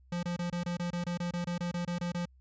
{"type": "tone bursts", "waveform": "square", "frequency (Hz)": 174.61, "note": "F3", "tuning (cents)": 0, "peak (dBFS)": -32, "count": 16, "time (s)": [0.12, 2.255], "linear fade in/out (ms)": 5, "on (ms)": 110, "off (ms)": 25, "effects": ["added 64 Hz sine -57 dBFS peak until 2.4 s", "resampled to 16000 Hz"]}